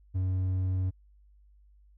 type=tone with hard clipping; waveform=sine; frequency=93.1 Hz; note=F#2; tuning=11 cents sharp; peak=-27 dBFS; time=0.14-0.91 s; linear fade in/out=20 ms; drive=3 dB; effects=added 50 Hz sine -56 dBFS peak until 1.97 s